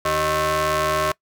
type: ring-modulated tone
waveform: sawtooth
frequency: 232.3 Hz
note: A#3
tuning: 6 cents flat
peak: -12 dBFS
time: 0.05-1.12 s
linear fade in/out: 5 ms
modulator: 852 Hz
effects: noise-tail reverb RT60 0.1 s tail -22 dB re dry